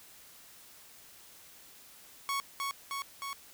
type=tone with echo; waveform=sawtooth; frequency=1108.7 Hz; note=C#6; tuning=in tune; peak=-27 dBFS; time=2.29-2.4 s; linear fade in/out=0 ms; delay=310 ms; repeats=3; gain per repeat=-2 dB; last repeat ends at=3.33 s; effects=white hiss -55 dBFS RMS until 3.53 s